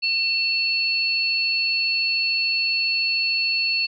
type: tone pair together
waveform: sine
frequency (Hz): 2693 / 4400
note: E7 / C#8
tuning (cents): +36 / -14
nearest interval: minor sixth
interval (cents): 850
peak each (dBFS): -22 / -22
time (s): 0.02-3.87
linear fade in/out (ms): 20
effects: none